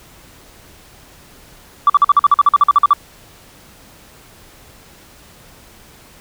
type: tone bursts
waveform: sine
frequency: 1158 Hz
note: D6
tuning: 25 cents flat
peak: -4 dBFS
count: 15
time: 1.87-2.933 s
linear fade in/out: 2 ms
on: 27 ms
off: 47 ms
effects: tanh soft clip ceiling -2 dBFS + pink hiss -44 dBFS RMS until 6.2 s